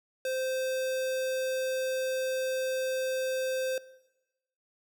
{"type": "tone", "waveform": "square", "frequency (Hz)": 520, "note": "C5", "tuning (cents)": -11, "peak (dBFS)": -30, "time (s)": [0.25, 3.78], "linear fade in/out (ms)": 2, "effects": ["noise-tail reverb RT60 1.0 s tail -19 dB re dry"]}